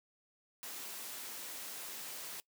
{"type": "noise", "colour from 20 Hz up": "white", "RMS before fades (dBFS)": -45, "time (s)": [0.63, 2.4], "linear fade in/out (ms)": 0, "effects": ["noise-tail reverb RT60 0.1 s tail -21 dB re dry", "high-pass 200 Hz 12 dB/octave"]}